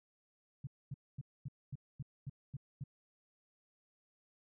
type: tone bursts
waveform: sine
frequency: 136.6 Hz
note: C#3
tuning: 25 cents flat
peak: -39 dBFS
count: 9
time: 0.64-2.839 s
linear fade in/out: 5 ms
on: 31 ms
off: 240 ms
effects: none